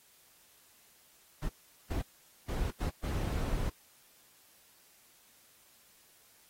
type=noise bursts at uneven times; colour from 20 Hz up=brown; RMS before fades=-33 dBFS; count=5; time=1.42-1.49 / 1.9-2.02 / 2.48-2.71 / 2.8-2.9 / 3.03-3.7 s; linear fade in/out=10 ms; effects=white hiss -63 dBFS RMS until 6.49 s + AAC 48 kbps